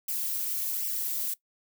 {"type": "noise with flanger", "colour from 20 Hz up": "violet", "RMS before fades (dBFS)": -31, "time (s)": [0.08, 1.34], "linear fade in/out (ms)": 5, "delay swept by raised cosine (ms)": [0.36, 3.06], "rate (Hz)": 1.3, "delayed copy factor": 0.55, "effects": ["noise-tail reverb RT60 0.1 s tail -19 dB re dry"]}